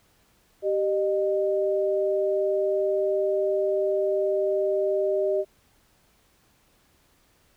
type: tone pair together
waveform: sine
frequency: 389.2 / 612 Hz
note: G4 / D#5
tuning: -12 / -29 cents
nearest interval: minor sixth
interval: 783 cents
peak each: -24 dBFS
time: 0.62-5.45 s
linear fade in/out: 50 ms
effects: pink hiss -63 dBFS RMS until 7.56 s